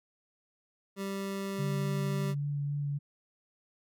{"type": "tone", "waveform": "25% pulse", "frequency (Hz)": 196, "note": "G3", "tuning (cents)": 0, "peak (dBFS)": -30, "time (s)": [0.96, 2.35], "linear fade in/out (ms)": 50}
{"type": "tone with vibrato", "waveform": "sine", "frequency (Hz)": 143.8, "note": "D3", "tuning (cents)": -36, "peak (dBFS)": -30, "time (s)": [1.58, 2.99], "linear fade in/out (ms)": 20, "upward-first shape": "sine", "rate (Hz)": 3.6, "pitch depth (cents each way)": 12}
{"effects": []}